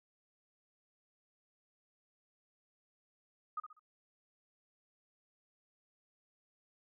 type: tone with echo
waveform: sine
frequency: 1244.5 Hz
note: D#6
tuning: in tune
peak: -35 dBFS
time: 3.57-3.6 s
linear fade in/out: 5 ms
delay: 65 ms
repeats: 3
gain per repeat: -9 dB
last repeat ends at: 3.795 s
effects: none